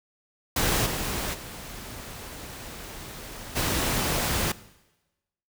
pink noise with level steps, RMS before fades -24 / -30 / -40 / -26 dBFS, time 0.56-4.52 s, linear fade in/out 5 ms, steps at 0.85 / 1.33 / 3.55 s, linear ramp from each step 20 ms, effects noise-tail reverb RT60 1.0 s tail -18 dB re dry

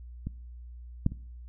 clicks, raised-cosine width 5 ms, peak -21 / -11 / -27 dBFS, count 3, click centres 0.27 / 1.064 / 1.12 s, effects noise-tail reverb RT60 0.6 s tail -23 dB re dry + added 60 Hz sine -42 dBFS peak until 1.48 s

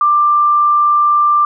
sine tone, 1184 Hz, D6, 14 cents sharp, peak -8 dBFS, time 0.01-1.45 s, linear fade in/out 2 ms, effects none

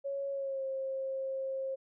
sine tone with pitch glide, 554.4 to 534 Hz, C#5 to C5, 0 to +35 cents, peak -33 dBFS, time 0.04-1.76 s, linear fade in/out 20 ms, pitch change -65 cents, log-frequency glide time 0.31-0.64 s, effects none

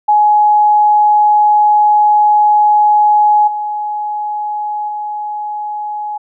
sine tone with level steps, 840 Hz, G#5, 19 cents sharp, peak -6 / -16 / -18 dBFS, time 0.08-6.18 s, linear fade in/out 10 ms, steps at 3.47 / 4.88 s, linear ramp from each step 10 ms, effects none

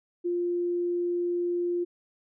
sine tone, 350 Hz, F4, 4 cents sharp, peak -25 dBFS, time 0.24-1.85 s, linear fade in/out 20 ms, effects none

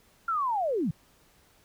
sine linear sweep, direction down, 1400 to 132 Hz, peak -25 dBFS, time 0.28-0.91 s, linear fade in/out 5 ms, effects pink hiss -62 dBFS RMS until 1.64 s

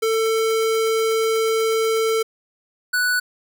square tone pair in turn, 445.9 / 1481.3 Hz, A4 / F#6, +23 / +2 cents, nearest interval octave + major sixth, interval 2079 cents, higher second, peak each -18 dBFS, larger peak neither, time 0.02-2.23 / 2.93-3.2 s, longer first, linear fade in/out 10 ms, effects none

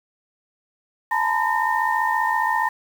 sine tone cluster, 865 / 920 / 1006 / 1826 Hz, A5 / A#5 / B5 / A#6, -30 / -23 / +32 / -36 cents, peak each -24 dBFS, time 1.11-2.69 s, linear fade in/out 5 ms, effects 7-bit

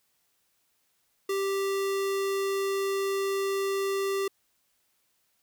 square tone, 392 Hz, G4, in tune, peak -27 dBFS, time 1.29-4.28 s, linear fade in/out 5 ms, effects white hiss -72 dBFS RMS until 5.42 s

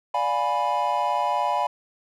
triangle chord, D diminished seventh, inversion none, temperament equal with one note detuned, 587.3 / 707 / 830.6 / 987.8 Hz, D5 / F5 / Ab5 / Cb6, 0 / +21 / 0 / 0 cents, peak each -28 / -26 / -24 / -23 dBFS, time 0.14-1.67 s, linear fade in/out 5 ms, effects none

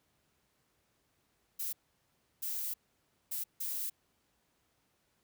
violet noise bursts at uneven times, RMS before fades -37 dBFS, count 4, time 1.59-1.73 / 2.42-2.74 / 3.31-3.44 / 3.6-3.9 s, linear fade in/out 10 ms, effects pink hiss -75 dBFS RMS until 5.23 s + high-pass 60 Hz 12 dB/octave

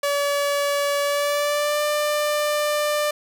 sawtooth tone with pitch glide, 571 to 594.9 Hz, D5 to D5, -49 to +22 cents, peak -16 dBFS, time 0.03-3.11 s, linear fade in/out 5 ms, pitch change +71 cents, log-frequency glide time 1.02-1.83 s, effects none

